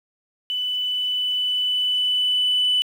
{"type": "tone with level ramp", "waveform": "sine", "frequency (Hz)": 2990, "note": "F#7", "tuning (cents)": 17, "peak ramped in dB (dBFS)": [-22, -15], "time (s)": [0.5, 2.82], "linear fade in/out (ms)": 0, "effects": ["tanh soft clip ceiling -13 dBFS", "8-bit"]}